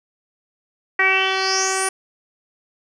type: tone with low-pass filter sweep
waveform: 10% pulse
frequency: 381.4 Hz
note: G4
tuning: 47 cents flat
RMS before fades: -19 dBFS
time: 0.99-1.89 s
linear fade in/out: 5 ms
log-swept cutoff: 2000 to 10000 Hz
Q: 7.1
effects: none